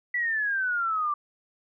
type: exponential sweep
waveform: sine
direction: down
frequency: 1975.5 to 1166 Hz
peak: -24 dBFS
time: 0.14-1.14 s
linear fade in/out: 5 ms
effects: none